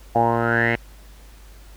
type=tone with low-pass filter sweep; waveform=10% pulse; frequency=116.54 Hz; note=A#2; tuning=in tune; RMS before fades=-19 dBFS; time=0.15-0.76 s; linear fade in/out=10 ms; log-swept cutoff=750 to 2300 Hz; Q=8.6; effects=added 50 Hz sine -42 dBFS peak until 1.76 s + pink hiss -51 dBFS RMS until 1.76 s